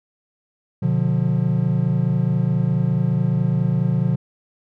triangle chord, B diminished, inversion none, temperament just, 123.47 / 148.16 / 177.8 Hz, B2 / D3 / F3, 0 / +16 / +31 cents, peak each -19 dBFS, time 0.82-4.16 s, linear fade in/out 10 ms, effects none

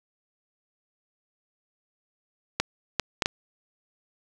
clicks, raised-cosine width 0.2 ms, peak -5 dBFS, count 4, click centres 2.6 / 2.997 / 3.222 / 3.259 s, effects 7-bit

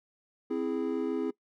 triangle chord, C augmented, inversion none, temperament equal, 261.6 / 329.6 / 415.3 Hz, C4 / E4 / G#4, 0 / 0 / 0 cents, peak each -31 dBFS, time 0.5-1.31 s, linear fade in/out 10 ms, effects noise-tail reverb RT60 0.1 s tail -21 dB re dry

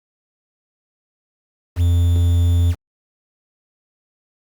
triangle tone with quantisation, 86.4 Hz, F2, 18 cents flat, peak -10 dBFS, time 1.76-2.75 s, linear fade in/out 50 ms, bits 6, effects Opus 48 kbps

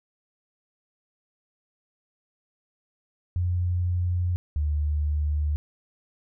sine tone pair in turn, 88.8 / 74.67 Hz, F2 / D2, +29 / +29 cents, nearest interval minor third, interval 300 cents, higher first, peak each -22 / -22 dBFS, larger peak neither, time 3.36-4.36 / 4.56-5.56 s, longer neither, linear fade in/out 0 ms, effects none

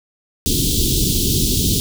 pink band-stop noise, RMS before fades -17 dBFS, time 0.46-1.8 s, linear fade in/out 0 ms, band 400 to 3200 Hz, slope 48 dB/octave, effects none

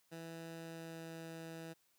15% pulse tone with pitch glide, 164.81 to 163.77 Hz, E3 to E3, 0 to -11 cents, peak -40 dBFS, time 0.11-1.74 s, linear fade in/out 20 ms, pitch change -11 cents, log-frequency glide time 0.54-1.12 s, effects white hiss -75 dBFS RMS until 1.98 s + high-pass 80 Hz 12 dB/octave

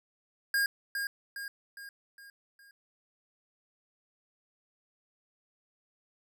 square tone with echo, 1621 Hz, G#6, 42 cents flat, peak -26 dBFS, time 0.54-0.66 s, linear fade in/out 2 ms, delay 410 ms, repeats 5, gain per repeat -6 dB, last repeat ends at 2.71 s, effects none

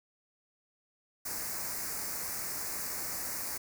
white band-stop noise, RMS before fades -37 dBFS, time 1.25-3.58 s, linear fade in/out 10 ms, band 2300 to 4600 Hz, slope 48 dB/octave, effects none

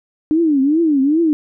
sine tone with vibrato, 299.1 Hz, D4, 32 cents sharp, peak -11 dBFS, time 0.31-1.33 s, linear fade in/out 0 ms, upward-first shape triangle, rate 2.5 Hz, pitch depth 240 cents each way, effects none

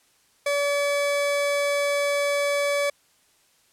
40% pulse tone pair together, 572 / 2288 Hz, D5 / D7, -46 / -46 cents, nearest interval 2 octaves, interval 2400 cents, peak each -21 / -33 dBFS, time 0.46-2.9 s, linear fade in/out 5 ms, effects white hiss -62 dBFS RMS until 3.72 s + low-pass 11000 Hz 12 dB/octave

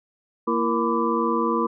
sine tone cluster, 231.7 / 334.5 / 468.6 / 1003 / 1167 Hz, A#3 / E4 / A#4 / B5 / D6, -10 / +25 / +9 / +26 / -11 cents, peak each -26 dBFS, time 0.47-1.67 s, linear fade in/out 10 ms, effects none

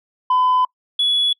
sine tone pair in turn, 1009 / 3394 Hz, B5 / G#7, +37 / +37 cents, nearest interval octave + major sixth, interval 2100 cents, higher second, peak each -11 / -13 dBFS, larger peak first, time 0.3-0.65 / 0.99-1.33 s, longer first, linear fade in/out 5 ms, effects noise-tail reverb RT60 0.1 s tail -26 dB re dry + tanh soft clip ceiling -11 dBFS

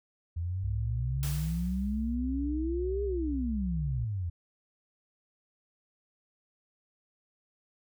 sine exponential two-way sweep, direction up then down, 82.2 to 410 to 82.2 Hz, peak -30 dBFS, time 0.36-4.3 s, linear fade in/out 10 ms, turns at 3.04 s
sine tone, 64 Hz, C2, 38 cents flat, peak -32 dBFS, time 0.63-4.05 s, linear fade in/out 10 ms
white noise with exponential decay, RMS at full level -38 dBFS, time 1.23-2.15 s, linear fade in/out 0 ms, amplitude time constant 200 ms
effects none

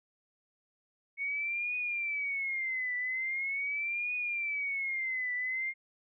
sine tone with vibrato, 2211 Hz, C#7, 5 cents flat, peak -31 dBFS, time 1.17-5.74 s, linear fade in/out 50 ms, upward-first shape triangle, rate 0.42 Hz, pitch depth 200 cents each way, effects none

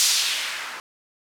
violet noise with low-pass filter sweep, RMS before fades -24 dBFS, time 0-0.8 s, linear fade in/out 0 ms, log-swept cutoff 5800 to 1200 Hz, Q 1.3, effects none

